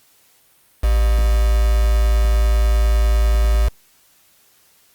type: tone with quantisation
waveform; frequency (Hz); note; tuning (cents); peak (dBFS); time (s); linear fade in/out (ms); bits
sine; 55; A1; 0; -12; 0.83-3.69; 10; 4
effects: white hiss -55 dBFS RMS until 4.94 s + Opus 48 kbps